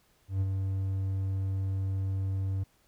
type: tone with ADSR envelope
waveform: triangle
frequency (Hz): 96.2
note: G2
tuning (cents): -32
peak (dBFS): -22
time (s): 0.28-2.64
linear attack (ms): 130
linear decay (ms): 38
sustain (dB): -4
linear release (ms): 11
effects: pink hiss -67 dBFS RMS until 2.87 s